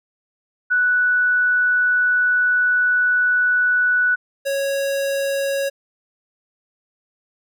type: tone pair in turn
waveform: sine / square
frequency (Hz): 1480 / 552.3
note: F#6 / C#5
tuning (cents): 0 / -6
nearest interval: octave + perfect fourth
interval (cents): 1706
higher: first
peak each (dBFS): -14 / -20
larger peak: first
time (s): 0.7-4.16 / 4.45-5.7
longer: first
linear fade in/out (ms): 20
effects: none